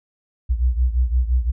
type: beating tone pair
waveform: sine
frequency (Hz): 60.1 / 65.9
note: B1 / C2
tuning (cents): -46 / +13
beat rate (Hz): 5.8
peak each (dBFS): -17 / -21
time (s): 0.49-1.52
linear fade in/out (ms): 20
effects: none